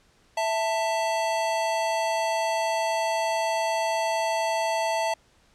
square tone pair together, 659.3 / 888 Hz, E5 / A5, 0 / +16 cents, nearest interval perfect fourth, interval 516 cents, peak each -27 dBFS, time 0.37-5.14 s, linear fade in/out 5 ms, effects pink hiss -61 dBFS RMS until 5.54 s + low-pass 8000 Hz 12 dB/octave

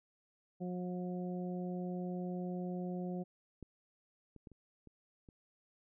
harmonic tone, 180 Hz, F#3, 47 cents flat, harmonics 1 / 2 / 3 / 4, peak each -38 / -44 / -48 / -50 dBFS, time 0.6-3.24 s, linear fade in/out 20 ms
clicks, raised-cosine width 3 ms, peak -34 / -41 / -37 / -44 / -42 / -42 dBFS, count 6, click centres 3.627 / 4.363 / 4.472 / 4.517 / 4.873 / 5.288 s
effects none

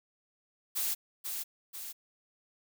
blue noise with echo, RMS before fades -32 dBFS, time 0.75-0.95 s, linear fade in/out 20 ms, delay 490 ms, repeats 2, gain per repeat -5 dB, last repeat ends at 1.93 s, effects none

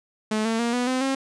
sawtooth tone with pitch steps, 215.8 / 225.5 / 235.6 / 246.2 / 257.2 / 268.8 Hz, A3 / A3 / A#3 / B3 / C4 / C4, -33 / +43 / +19 / -5 / -30 / +47 cents, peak -18 dBFS, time 0.31-1.15 s, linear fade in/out 5 ms, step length 140 ms, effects resampled to 22050 Hz

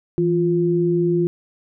sine tone pair together, 165.56 / 349.4 Hz, E3 / F4, +8 / +1 cents, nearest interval octave + minor second, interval 1293 cents, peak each -20 / -17 dBFS, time 0.18-1.27 s, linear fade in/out 0 ms, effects none

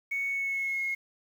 sine tone with pitch glide, 2220 to 2162 Hz, C#7 to C#7, +2 to -44 cents, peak -27 dBFS, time 0.11-0.95 s, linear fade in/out 10 ms, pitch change -46 cents, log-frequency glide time 0.29-0.81 s, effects tanh soft clip ceiling -24 dBFS + 9-bit

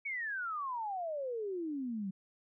sine exponential sweep, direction down, 2281 to 185 Hz, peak -35 dBFS, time 0.05-2.11 s, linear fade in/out 10 ms, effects none

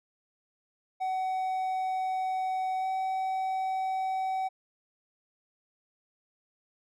triangle tone with pitch glide, 752 to 759 Hz, F#5 to F#5, +28 to +44 cents, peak -26 dBFS, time 1-4.49 s, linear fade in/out 20 ms, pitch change +16 cents, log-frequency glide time 2.79-2.86 s, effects none

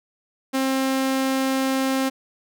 sawtooth tone, 265.8 Hz, C4, 27 cents sharp, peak -16 dBFS, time 0.53-2.1 s, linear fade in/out 20 ms, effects none

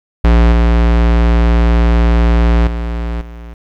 square tone with level steps, 57.9 Hz, A#1, 11 cents flat, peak -6 / -8 / -17 / -28 dBFS, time 0.24-3.54 s, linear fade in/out 5 ms, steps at 0.52 / 2.67 / 3.21 s, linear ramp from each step 2 ms, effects low-pass 3000 Hz 12 dB/octave + 8-bit

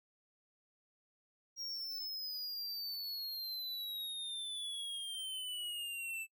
square exponential sweep, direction down, 5630 to 2637 Hz, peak -40 dBFS, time 1.56-6.27 s, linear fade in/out 50 ms, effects noise-tail reverb RT60 0.1 s tail -21 dB re dry

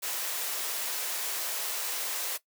white high-pass noise, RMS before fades -33 dBFS, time 0.02-2.38 s, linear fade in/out 20 ms, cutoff 390 Hz, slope 24 dB/octave, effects noise-tail reverb RT60 0.1 s tail -17 dB re dry

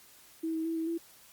sine tone with pitch steps, 324.1 / 320.9 / 328.4 / 323.8 / 334.3 Hz, E4 / E4 / E4 / E4 / E4, -29 / -46 / -6 / -31 / +24 cents, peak -30 dBFS, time 0.43-0.98 s, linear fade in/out 10 ms, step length 110 ms, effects white hiss -57 dBFS RMS until 1.32 s + Opus 48 kbps

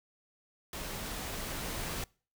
pink noise with level ramp, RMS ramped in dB -40 to -37 dBFS, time 0.73-2.04 s, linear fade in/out 2 ms, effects noise-tail reverb RT60 0.4 s tail -25 dB re dry

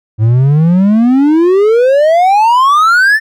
triangle exponential sweep, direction up, 105.8 to 1807 Hz, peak -3 dBFS, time 0.18-3.2 s, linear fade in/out 50 ms, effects none

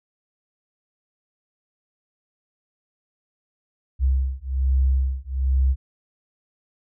sine beating tone pair, 65.41 / 66.61 Hz, C2 / C2, 0 / +32 cents, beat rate 1.2 Hz, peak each -21 dBFS, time 3.99-5.76 s, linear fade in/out 50 ms, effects none

